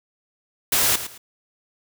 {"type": "noise with echo", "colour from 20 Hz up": "white", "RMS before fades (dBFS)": -19, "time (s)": [0.72, 0.96], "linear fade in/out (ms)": 5, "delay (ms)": 110, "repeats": 2, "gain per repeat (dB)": -12, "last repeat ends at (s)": 1.18, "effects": []}